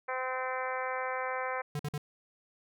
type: harmonic tone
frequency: 257.6 Hz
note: C4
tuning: 27 cents flat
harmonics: 2 / 3 / 4 / 5 / 6 / 7 / 8 / 9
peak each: -37 / -39 / -38 / -41 / -41 / -43 / -43 / -46 dBFS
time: 0.08-1.62 s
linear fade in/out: 10 ms
type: tone bursts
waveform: square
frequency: 147.1 Hz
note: D3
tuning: 3 cents sharp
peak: -33 dBFS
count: 3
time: 1.75-1.979 s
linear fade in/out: 2 ms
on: 43 ms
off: 50 ms
effects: none